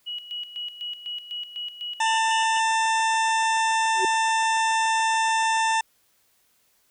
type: tone with tremolo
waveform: sine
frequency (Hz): 2915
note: F#7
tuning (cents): -26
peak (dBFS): -29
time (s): 0.06-2.6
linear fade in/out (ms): 20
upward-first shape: square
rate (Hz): 4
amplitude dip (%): 70
type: harmonic tone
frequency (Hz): 893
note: A5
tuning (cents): +25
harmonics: 1 / 2 / 3 / 4 / 6 / 7 / 8 / 9 / 10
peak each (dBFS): -21 / -27 / -31 / -33 / -37 / -38 / -39 / -40 / -41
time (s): 2-5.81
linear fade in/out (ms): 5
type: tone with exponential growth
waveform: sine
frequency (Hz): 377.5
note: F#4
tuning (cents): +35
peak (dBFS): -20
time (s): 3.93-4.05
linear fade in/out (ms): 2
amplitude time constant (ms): 25
effects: white hiss -65 dBFS RMS until 6.9 s